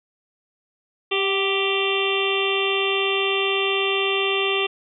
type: harmonic tone with a mistuned harmonic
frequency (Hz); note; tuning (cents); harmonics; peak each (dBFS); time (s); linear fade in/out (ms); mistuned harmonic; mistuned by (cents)
392; G4; 0; 1 / 2 / 3 / 5 / 6 / 7 / 8 / 9; -23 / -32 / -29 / -34 / -30 / -25 / -28 / -30; 1.11-4.67; 10; 2; -33
effects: none